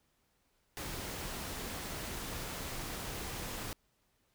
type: noise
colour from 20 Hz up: pink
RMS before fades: -41 dBFS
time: 0.77-3.73 s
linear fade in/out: 0 ms
effects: pink hiss -75 dBFS RMS until 4.34 s